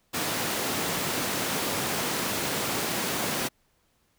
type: high-pass noise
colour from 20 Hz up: pink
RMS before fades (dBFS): -29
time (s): 0.13-3.49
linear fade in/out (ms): 20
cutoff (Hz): 170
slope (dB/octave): 12
effects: pink hiss -69 dBFS RMS until 4.18 s